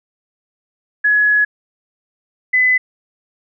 sine tone pair in turn, 1688 / 2011 Hz, G#6 / B6, +28 / +31 cents, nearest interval minor third, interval 303 cents, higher second, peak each -10 dBFS, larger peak neither, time 1.04-1.45 / 2.53-2.78 s, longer first, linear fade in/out 10 ms, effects none

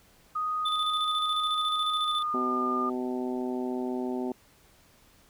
sine tone with pitch glide, 1244.5 to 1209.8 Hz, D#6 to D#6, 0 to -49 cents, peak -27 dBFS, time 0.35-2.9 s, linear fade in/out 10 ms, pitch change -49 cents, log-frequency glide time 1.97-2.43 s
triangle tone with tremolo, 3520 Hz, A7, in tune, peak -26 dBFS, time 0.65-2.23 s, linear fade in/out 10 ms, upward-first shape square, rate 14 Hz, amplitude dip 50%
harmonic tone, 126 Hz, B2, 35 cents sharp, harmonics 2 / 3 / 4 / 5 / 6 / 7, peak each -31 / -33 / -45 / -41 / -43 / -43 dBFS, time 2.34-4.32 s, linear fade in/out 2 ms
effects pink hiss -60 dBFS RMS until 5.29 s

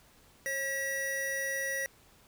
square tone pair together, 541.3 / 1929 Hz, C#5 / B6, -41 / -41 cents, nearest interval octave + minor seventh, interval 2200 cents, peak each -39 / -33 dBFS, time 0.46-1.86 s, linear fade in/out 0 ms, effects pink hiss -61 dBFS RMS until 2.27 s

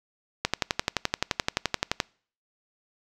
click train, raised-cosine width 0.2 ms, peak -5 dBFS, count 19, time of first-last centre 0.45-2.002 s, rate 11.6 Hz, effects noise-tail reverb RT60 0.5 s tail -26 dB re dry

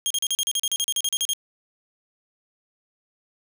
20% pulse tone bursts, 3239 Hz, G#7, 44 cents flat, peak -16 dBFS, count 16, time 0.06-1.334 s, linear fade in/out 0 ms, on 44 ms, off 38 ms, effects none

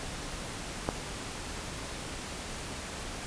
click, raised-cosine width 1 ms, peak -13 dBFS, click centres 0.889 s, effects pink hiss -39 dBFS RMS until 3.26 s + resampled to 22050 Hz

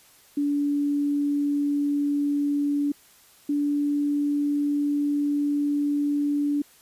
sine tone pair in turn, 287.9 / 289.7 Hz, D4 / D4, -34 / -24 cents, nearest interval unison, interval 10 cents, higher second, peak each -21 dBFS, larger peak neither, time 0.37-2.92 / 3.49-6.62 s, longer second, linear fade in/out 5 ms, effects white hiss -55 dBFS RMS until 6.81 s + resampled to 32000 Hz

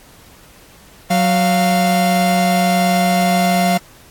45% pulse tone pair together, 184.35 / 696 Hz, F#3 / F5, -6 / -6 cents, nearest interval octave + major seventh, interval 2300 cents, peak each -15 dBFS, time 1.1-3.78 s, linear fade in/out 10 ms, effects pink hiss -45 dBFS RMS until 4.1 s + AAC 64 kbps

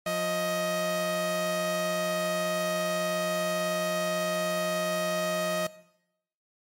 sawtooth tone pair together, 176.4 / 627.3 Hz, F3 / D#5, +18 / +14 cents, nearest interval octave + minor seventh, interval 2196 cents, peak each -30 / -24 dBFS, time 0.06-5.67 s, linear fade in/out 5 ms, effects noise-tail reverb RT60 0.8 s tail -18 dB re dry + MP3 64 kbps

